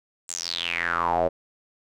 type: tone with band-pass filter sweep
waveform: square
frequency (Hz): 42.75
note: F1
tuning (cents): -36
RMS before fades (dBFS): -26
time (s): 0.28-1.29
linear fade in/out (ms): 20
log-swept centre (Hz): 8000 to 540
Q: 7
effects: none